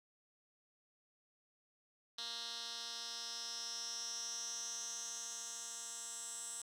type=tone with band-pass filter sweep; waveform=10% pulse; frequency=233.1 Hz; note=A#3; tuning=in tune; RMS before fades=-45 dBFS; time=2.18-6.62 s; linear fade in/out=5 ms; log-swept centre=4300 to 7900 Hz; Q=5.9; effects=none